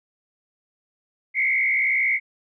sine tone with frequency modulation, 2147 Hz, C7, 44 cents sharp, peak -18 dBFS, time 1.34-2.2 s, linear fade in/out 50 ms, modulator 62.2 Hz, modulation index 1.8, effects none

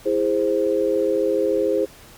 sine chord, E augmented, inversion none, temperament equal with one note detuned, 329.6 / 409.8 / 523.3 Hz, E4 / G#4 / B#4, 0 / -23 / 0 cents, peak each -24 / -21 / -21 dBFS, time 0.05-1.86 s, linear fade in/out 20 ms, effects pink hiss -46 dBFS RMS until 2.17 s + Opus 48 kbps

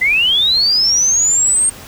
sine linear sweep, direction up, 1975.5 to 8680 Hz, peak -10 dBFS, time 0.01-1.7 s, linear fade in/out 10 ms, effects pink hiss -35 dBFS RMS until 1.87 s

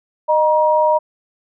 sine tone pair together, 615 / 950 Hz, D#5 / A#5, -20 / +33 cents, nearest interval minor sixth, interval 753 cents, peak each -14 dBFS, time 0.28-0.99 s, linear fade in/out 20 ms, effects none

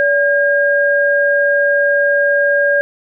sine tone pair together, 572.4 / 1619 Hz, D5 / G#6, -45 / -45 cents, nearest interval octave + tritone, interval 1800 cents, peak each -13 dBFS, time 0-2.81 s, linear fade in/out 0 ms, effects none

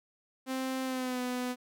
sawtooth tone with pitch glide, 261.6 to 249.4 Hz, C4 to B3, 0 to +17 cents, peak -28 dBFS, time 0.46-1.56 s, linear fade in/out 50 ms, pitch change -83 cents, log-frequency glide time 0.84-1.21 s, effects none

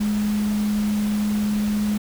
sine tone in noise, 209.4 Hz, G#3, 15 cents sharp, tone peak -19 dBFS, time 0-1.98 s, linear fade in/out 10 ms, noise pink, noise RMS -35 dBFS, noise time 0-1.98 s, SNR +13 dB, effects none

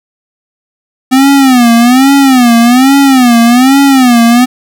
square tone with vibrato, 254.4 Hz, C4, 48 cents flat, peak -3 dBFS, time 1.11-4.46 s, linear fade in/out 20 ms, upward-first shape sine, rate 1.2 Hz, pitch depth 160 cents each way, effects none

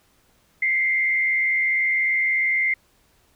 sine tone with frequency modulation, 2093 Hz, C7, in tune, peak -18 dBFS, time 0.62-2.74 s, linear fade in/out 5 ms, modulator 82.9 Hz, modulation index 0.75, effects pink hiss -61 dBFS RMS until 3.35 s

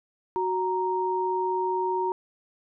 sine tone pair together, 370.6 / 932.3 Hz, F#4 / A#5, +3 / 0 cents, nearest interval octave + major third, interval 1597 cents, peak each -27 / -26 dBFS, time 0.36-2.12 s, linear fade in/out 0 ms, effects none

